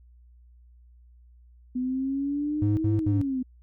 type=exponential two-way sweep; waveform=sine; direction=up then down; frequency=249.5 to 329.6 to 250.5 Hz; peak=-25 dBFS; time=1.75-3.43 s; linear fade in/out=10 ms; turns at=2.95 s
type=tone bursts; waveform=triangle; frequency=103.83 Hz; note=G#2; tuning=in tune; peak=-20 dBFS; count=3; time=2.62-3.214 s; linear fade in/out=0 ms; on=150 ms; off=72 ms
effects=added 60 Hz sine -51 dBFS peak until 3.62 s